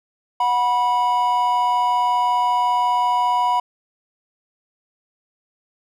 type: tone pair together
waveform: triangle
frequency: 733 / 978.4 Hz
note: F#5 / B5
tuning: -16 / -16 cents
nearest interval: perfect fourth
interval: 500 cents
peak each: -20 / -15 dBFS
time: 0.4-3.6 s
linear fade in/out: 5 ms
effects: none